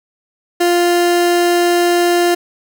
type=tone; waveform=30% pulse; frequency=349.2 Hz; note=F4; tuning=in tune; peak=-8 dBFS; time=0.6-2.35 s; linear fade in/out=10 ms; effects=none